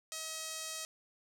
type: tone with band-pass filter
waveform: sawtooth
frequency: 637 Hz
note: D#5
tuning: 41 cents sharp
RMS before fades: -42 dBFS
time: 0.12-0.85 s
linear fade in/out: 0 ms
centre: 6900 Hz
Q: 1.2
effects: none